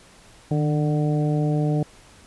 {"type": "harmonic tone with a mistuned harmonic", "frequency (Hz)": 149, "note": "D3", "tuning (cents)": 25, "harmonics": [1, 2, 3, 4, 5], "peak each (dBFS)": [-20, -26, -30, -32, -34], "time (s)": [0.51, 1.83], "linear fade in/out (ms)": 2, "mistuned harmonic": 1, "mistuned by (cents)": 42, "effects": ["pink hiss -50 dBFS RMS until 2.26 s", "resampled to 24000 Hz"]}